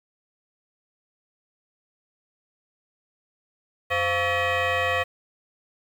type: tone with frequency modulation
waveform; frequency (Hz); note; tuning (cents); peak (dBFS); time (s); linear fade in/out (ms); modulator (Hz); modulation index
sine; 698.5; F5; 0; -19; 3.9-5.04; 20; 608; 3.4
effects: tanh soft clip ceiling -19 dBFS + 8-bit